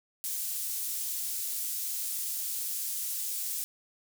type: high-pass noise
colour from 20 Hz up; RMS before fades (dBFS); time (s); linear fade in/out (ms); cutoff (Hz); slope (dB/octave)
pink; -34; 0.24-3.64; 0; 8700; 12
effects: none